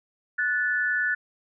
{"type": "tone pair together", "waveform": "sine", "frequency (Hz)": [1475, 1744], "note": ["F#6", "A6"], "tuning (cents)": [-6, -16], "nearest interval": "minor third", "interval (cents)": 290, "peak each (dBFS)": -25, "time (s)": [0.38, 1.15], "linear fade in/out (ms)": 10, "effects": []}